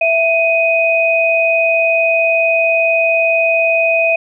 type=tone pair together; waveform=sine; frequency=662.2 / 2500 Hz; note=E5 / D#7; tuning=+8 / +8 cents; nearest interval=octave + major seventh; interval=2300 cents; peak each=-13 dBFS; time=0.01-4.16 s; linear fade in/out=5 ms; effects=none